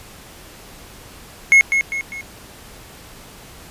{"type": "tone with echo", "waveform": "triangle", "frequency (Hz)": 2172, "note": "C#7", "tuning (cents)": -36, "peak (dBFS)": -5, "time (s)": [1.52, 1.61], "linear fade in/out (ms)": 0, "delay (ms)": 200, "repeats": 3, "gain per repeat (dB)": -7, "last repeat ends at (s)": 2.21, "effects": ["pink hiss -41 dBFS RMS until 3.7 s", "resampled to 32000 Hz"]}